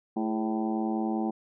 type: harmonic tone with a mistuned harmonic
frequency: 110 Hz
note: A2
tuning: in tune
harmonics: 2 / 3 / 4 / 5 / 6 / 7 / 8 / 9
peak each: -29 / -31 / -40 / -43 / -43 / -35 / -43 / -48 dBFS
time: 0.16-1.31 s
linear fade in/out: 10 ms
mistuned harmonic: 4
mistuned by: -100 cents
effects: none